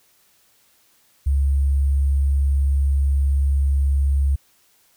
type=tone with sample-and-hold; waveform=sine; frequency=69.3 Hz; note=C#2; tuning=in tune; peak=-15 dBFS; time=1.26-4.36 s; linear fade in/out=10 ms; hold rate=8820 Hz; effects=white hiss -59 dBFS RMS until 4.96 s